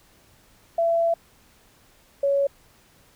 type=tone pair in turn; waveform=sine; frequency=671 / 558.5 Hz; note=E5 / C#5; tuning=+31 / +13 cents; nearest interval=minor third; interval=318 cents; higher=first; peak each=-18 / -18 dBFS; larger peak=neither; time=0.78-1.14 / 2.23-2.47 s; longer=first; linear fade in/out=5 ms; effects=pink hiss -57 dBFS RMS until 3.15 s